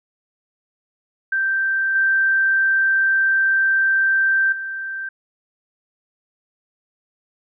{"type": "tone with level steps", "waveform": "sine", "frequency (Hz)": 1566, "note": "G6", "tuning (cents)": -2, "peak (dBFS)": [-17, -14, -25], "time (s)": [1.32, 5.09], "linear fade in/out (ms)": 5, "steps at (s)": [1.95, 4.52], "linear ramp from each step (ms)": 5, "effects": []}